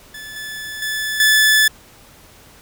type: tone with level steps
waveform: sawtooth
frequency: 1735 Hz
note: A6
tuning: 25 cents flat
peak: -28 / -24 / -17 / -7 dBFS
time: 0.14-1.68 s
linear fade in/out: 5 ms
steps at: 0.36 / 0.82 / 1.2 s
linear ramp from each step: 2 ms
effects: pink hiss -46 dBFS RMS until 2.61 s